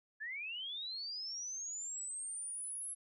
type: linear sweep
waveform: sine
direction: up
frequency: 1675 to 11000 Hz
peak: -40 dBFS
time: 0.2-2.95 s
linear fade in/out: 20 ms
effects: none